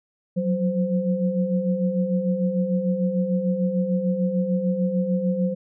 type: tone cluster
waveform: sine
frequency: 179.4 / 186.1 / 518 Hz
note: F3 / F#3 / C5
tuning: +47 / +10 / -17 cents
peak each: -27 / -22 / -26 dBFS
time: 0.36-5.55 s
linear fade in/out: 20 ms
effects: none